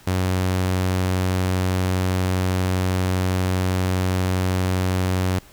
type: tone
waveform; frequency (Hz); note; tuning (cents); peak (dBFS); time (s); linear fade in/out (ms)
sawtooth; 92.5; F#2; 0; -15; 0.07-5.39; 5
effects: pink hiss -49 dBFS RMS until 5.52 s